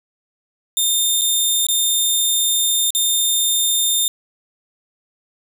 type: tone with dropouts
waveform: 15% pulse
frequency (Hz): 3626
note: A#7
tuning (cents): -49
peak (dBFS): -8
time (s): 0.77-4.08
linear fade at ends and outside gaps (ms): 1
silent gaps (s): 1.212-1.217 / 1.667-1.686 / 2.905-2.949
effects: none